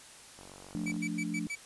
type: click train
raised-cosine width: 1 ms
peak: -36 dBFS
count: 28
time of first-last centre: 0.39-0.963 s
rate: 47.1 Hz
type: chord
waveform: sine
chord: D minor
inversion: first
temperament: equal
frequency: 174.61 / 220 / 293.7 Hz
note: F3 / A3 / D4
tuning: 0 / 0 / 0 cents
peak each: -37 dBFS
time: 0.75-1.47 s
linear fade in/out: 0 ms
type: tone bursts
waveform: 45% pulse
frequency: 2300 Hz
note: D7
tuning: 37 cents flat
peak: -34 dBFS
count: 5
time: 0.86-1.555 s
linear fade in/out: 10 ms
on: 59 ms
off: 100 ms
effects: white hiss -52 dBFS RMS until 1.65 s + resampled to 24000 Hz